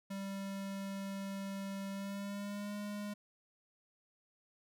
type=tone with pitch glide; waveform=square; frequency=196 to 206.1 Hz; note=G3 to G#3; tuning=0 to -13 cents; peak=-40 dBFS; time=0.1-3.14 s; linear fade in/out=10 ms; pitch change=+87 cents; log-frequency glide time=1.91-2.75 s; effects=none